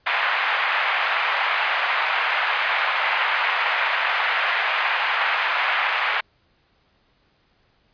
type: band-pass noise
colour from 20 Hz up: white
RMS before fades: -22 dBFS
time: 0.06-6.21 s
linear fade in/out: 10 ms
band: 730 to 2500 Hz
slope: 24 dB/octave
effects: pink hiss -63 dBFS RMS until 7.93 s + resampled to 11025 Hz